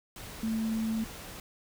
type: tone in noise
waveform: sine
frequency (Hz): 222.3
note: A3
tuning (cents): +18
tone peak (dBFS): -28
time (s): 0.43-1.04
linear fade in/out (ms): 2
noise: pink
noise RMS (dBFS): -44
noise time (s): 0.16-1.4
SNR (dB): +13
effects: none